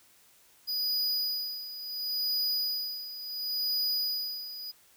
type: tone with tremolo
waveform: square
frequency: 4935 Hz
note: D#8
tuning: 15 cents flat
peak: -27 dBFS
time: 0.67-4.72 s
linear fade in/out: 20 ms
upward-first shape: sine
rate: 0.71 Hz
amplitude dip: 75%
effects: white hiss -61 dBFS RMS until 4.96 s